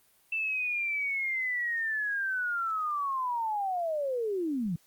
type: linear sweep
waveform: sine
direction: down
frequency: 2666 to 155 Hz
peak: -28 dBFS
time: 0.32-4.76 s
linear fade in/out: 5 ms
effects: white hiss -65 dBFS RMS until 4.86 s + Opus 32 kbps